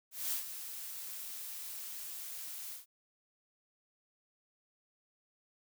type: noise with ADSR envelope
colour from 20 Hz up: blue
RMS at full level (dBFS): -34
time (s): 0.11-2.86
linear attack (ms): 210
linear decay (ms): 110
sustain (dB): -10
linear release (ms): 140
effects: none